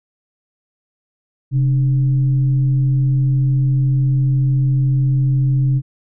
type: tone with frequency modulation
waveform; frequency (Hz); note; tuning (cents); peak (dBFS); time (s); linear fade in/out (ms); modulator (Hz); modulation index
sine; 133; C3; +29; -12; 1.51-5.82; 50; 166; 0.26
effects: none